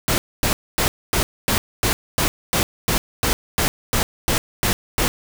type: noise bursts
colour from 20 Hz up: pink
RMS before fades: -19 dBFS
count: 15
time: 0.08-5.08 s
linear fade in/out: 0 ms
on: 100 ms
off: 250 ms
effects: none